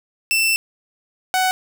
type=tone pair in turn; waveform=sawtooth; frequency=2672 / 746.1 Hz; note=E7 / F#5; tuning=+23 / +14 cents; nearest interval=octave + minor seventh; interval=2209 cents; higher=first; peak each=-12 dBFS; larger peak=neither; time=0.31-0.56 / 1.34-1.51 s; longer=first; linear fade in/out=0 ms; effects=none